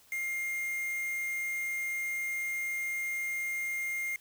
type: tone with quantisation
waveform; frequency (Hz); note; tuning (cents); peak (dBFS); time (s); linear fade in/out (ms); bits
triangle; 2118; C7; +21; -30; 0.12-4.16; 2; 7
effects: white hiss -61 dBFS RMS until 4.2 s